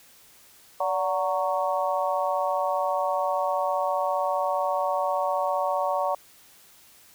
harmonic tone with a mistuned harmonic, 185 Hz, F#3, in tune, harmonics 3 / 4 / 5 / 6, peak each -27 / -28 / -29 / -30 dBFS, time 0.8-6.15 s, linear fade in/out 5 ms, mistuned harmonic 3, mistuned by +63 cents, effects white hiss -54 dBFS RMS until 7.14 s

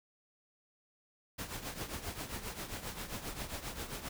pink noise with tremolo, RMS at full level -39 dBFS, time 1.38-4.09 s, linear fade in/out 10 ms, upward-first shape triangle, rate 7.5 Hz, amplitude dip 75%, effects none

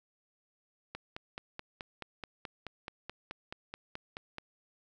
click train, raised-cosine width 0.3 ms, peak -24 dBFS, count 17, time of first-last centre 0.95-4.383 s, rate 4.66 Hz, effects none

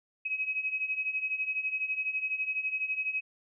sine beating tone pair, 2537 / 2549 Hz, D#7 / D#7, +33 / +41 cents, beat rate 12 Hz, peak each -35 / -31 dBFS, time 0.25-3.21 s, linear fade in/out 10 ms, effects none

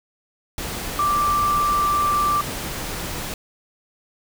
sine tone in noise, 1174.7 Hz, D6, in tune, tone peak -17 dBFS, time 0.99-2.41 s, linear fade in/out 2 ms, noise pink, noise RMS -29 dBFS, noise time 0.58-3.34 s, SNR +9 dB, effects none

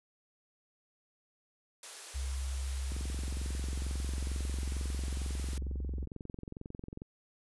white high-pass noise, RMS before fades -46 dBFS, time 1.83-5.58 s, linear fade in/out 2 ms, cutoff 330 Hz, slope 48 dB/octave
sine tone, 66.3 Hz, C2, 23 cents sharp, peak -33 dBFS, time 2.14-6.06 s, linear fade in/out 20 ms
click train, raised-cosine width 3 ms, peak -30 dBFS, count 92, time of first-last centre 2.92-7.019 s, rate 22.2 Hz
effects resampled to 24000 Hz

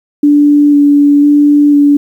sine tone with vibrato, 289.8 Hz, D4, 23 cents flat, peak -3 dBFS, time 0.23-1.97 s, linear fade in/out 5 ms, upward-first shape square, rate 1 Hz, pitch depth 11 cents each way, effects 7-bit

